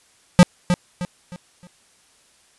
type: tone with echo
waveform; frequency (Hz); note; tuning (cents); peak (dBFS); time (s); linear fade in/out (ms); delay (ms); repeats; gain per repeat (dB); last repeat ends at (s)
square; 178; F3; +33; -6; 0.39-0.43; 0; 310; 4; -9; 1.67
effects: white hiss -57 dBFS RMS until 2.58 s + resampled to 24000 Hz